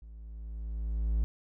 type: tone with level ramp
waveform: triangle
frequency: 55 Hz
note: A1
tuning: in tune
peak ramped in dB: -44 to -22 dBFS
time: 0.02-1.24 s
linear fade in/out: 0 ms
effects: none